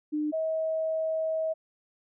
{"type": "tone pair in turn", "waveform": "sine", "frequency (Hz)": [301.6, 639.1], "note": ["D4", "D#5"], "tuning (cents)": [46, 46], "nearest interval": "octave + minor second", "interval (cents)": 1300, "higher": "second", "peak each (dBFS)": -26, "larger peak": "neither", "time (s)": [[0.12, 0.32], [0.32, 1.54]], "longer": "second", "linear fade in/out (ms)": 20, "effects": []}